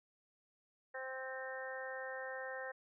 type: harmonic tone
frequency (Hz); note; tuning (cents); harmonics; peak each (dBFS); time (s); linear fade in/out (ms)
261.6; C4; 0; 2 / 3 / 4 / 5 / 6 / 7; -45 / -50 / -54 / -56 / -49 / -47; 0.94-2.72; 10
effects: none